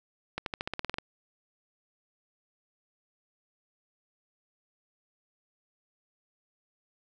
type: accelerating click train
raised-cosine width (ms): 0.3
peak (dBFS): -16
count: 11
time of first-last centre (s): 0.38-0.984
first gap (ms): 82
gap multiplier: 0.93
effects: none